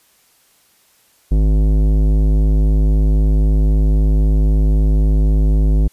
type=tone with tanh clipping; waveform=sine; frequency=51.91 Hz; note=G#1; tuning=in tune; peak=-12 dBFS; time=1.31-5.88 s; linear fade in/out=10 ms; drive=15 dB; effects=white hiss -55 dBFS RMS until 5.92 s + resampled to 32000 Hz